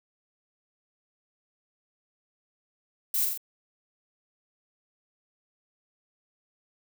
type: noise with echo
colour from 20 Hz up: violet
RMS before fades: -27 dBFS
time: 3.14-3.25 s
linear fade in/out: 2 ms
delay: 42 ms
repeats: 3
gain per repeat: -3 dB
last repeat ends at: 3.376 s
effects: none